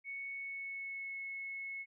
sine tone with pitch glide, 2217 to 2190 Hz, C#7 to C#7, 0 to -22 cents, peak -40 dBFS, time 0.04-1.86 s, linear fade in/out 50 ms, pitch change -22 cents, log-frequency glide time 0.32-1.18 s, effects none

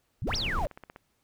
sine exponential two-way sweep, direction up then down, 79.9 to 5900 to 537 Hz, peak -29 dBFS, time 0.22-0.67 s, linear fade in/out 0 ms, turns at 0.36 s
brown noise, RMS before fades -32 dBFS, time 0.27-0.66 s, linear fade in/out 5 ms
click train, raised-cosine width 0.5 ms, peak -29 dBFS, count 11, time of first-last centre 0.34-0.961 s, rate 16.1 Hz
effects pink hiss -73 dBFS RMS until 1.23 s

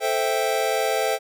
square chord, A minor seventh, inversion none, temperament equal, 440 / 523.3 / 659.3 / 784 Hz, A4 / C5 / E5 / G5, 0 / 0 / 0 / 0 cents, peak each -27 dBFS, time 0-1.19 s, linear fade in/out 50 ms, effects none

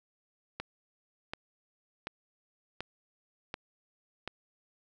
click train, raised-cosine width 0.3 ms, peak -20 dBFS, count 6, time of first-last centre 0.6-4.276 s, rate 1.36 Hz, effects none

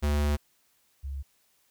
square / sine tone pair in turn, 73.42 / 68.88 Hz, D2 / C#2, 0 / -10 cents, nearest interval minor second, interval 110 cents, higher first, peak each -24 / -32 dBFS, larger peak first, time 0.02-0.37 / 1.03-1.23 s, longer first, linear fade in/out 20 ms, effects white hiss -68 dBFS RMS until 1.7 s

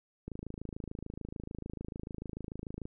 click train, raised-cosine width 3 ms, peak -27 dBFS, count 70, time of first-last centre 0.28-2.855 s, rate 26.8 Hz, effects none

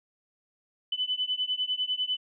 sine beating tone pair, 3000 / 3010 Hz, F#7 / F#7, +23 / +29 cents, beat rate 10 Hz, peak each -30 dBFS, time 0.92-2.17 s, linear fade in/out 5 ms, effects none

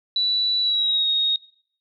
sine tone with pitch glide, 3951 to 3744 Hz, B7 to A#7, 0 to +7 cents, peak -18 dBFS, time 0.16-1.36 s, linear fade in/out 2 ms, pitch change -93 cents, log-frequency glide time 0.61-1.08 s, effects noise-tail reverb RT60 0.6 s tail -21 dB re dry

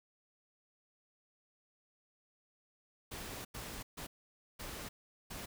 pink noise bursts at uneven times, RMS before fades -45 dBFS, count 5, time 3.11-3.45 / 3.54-3.83 / 3.97-4.07 / 4.59-4.89 / 5.3-5.46 s, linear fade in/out 10 ms, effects none

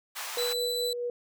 pink high-pass noise, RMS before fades -37 dBFS, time 0.15-0.54 s, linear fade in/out 20 ms, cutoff 770 Hz, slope 24 dB/octave
sine tone with tremolo, 484 Hz, B4, 35 cents flat, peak -28 dBFS, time 0.37-1.1 s, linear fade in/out 2 ms, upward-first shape triangle, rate 4.7 Hz, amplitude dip 40%
40% pulse tone, 3984 Hz, B7, 14 cents sharp, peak -29 dBFS, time 0.38-0.93 s, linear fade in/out 2 ms
effects none

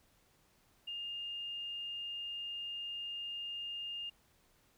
sine tone, 2820 Hz, F7, 16 cents sharp, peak -39 dBFS, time 0.87-4.1 s, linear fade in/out 10 ms, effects pink hiss -70 dBFS RMS until 4.77 s

